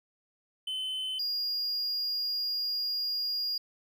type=tone pair in turn; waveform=triangle; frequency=3048 / 4841 Hz; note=G7 / D#8; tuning=-49 / -48 cents; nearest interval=minor sixth; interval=801 cents; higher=second; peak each=-30 / -28 dBFS; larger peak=second; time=0.67-1.19 / 1.19-3.58 s; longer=second; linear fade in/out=5 ms; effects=none